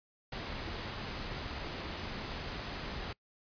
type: noise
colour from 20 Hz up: pink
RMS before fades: -40 dBFS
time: 0.32-3.13 s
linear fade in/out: 5 ms
effects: noise-tail reverb RT60 0.1 s tail -24 dB re dry + resampled to 11025 Hz